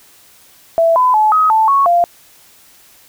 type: tone with pitch steps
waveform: sine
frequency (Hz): 663 / 1007 / 859 / 1265 / 880 / 1107 / 694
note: E5 / B5 / A5 / D#6 / A5 / C#6 / F5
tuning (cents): +10 / +33 / -42 / +28 / 0 / -3 / -11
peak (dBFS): -8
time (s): 0.78-2.04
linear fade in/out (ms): 0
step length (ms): 180
effects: white hiss -46 dBFS RMS until 3.08 s